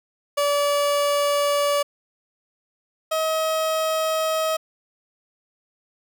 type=tone pair in turn; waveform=30% pulse; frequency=576 / 635.7 Hz; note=D5 / D#5; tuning=-34 / +37 cents; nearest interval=major second; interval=171 cents; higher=second; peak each=-16 / -18 dBFS; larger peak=first; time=0.37-1.83 / 3.11-4.57 s; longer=neither; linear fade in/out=10 ms; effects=none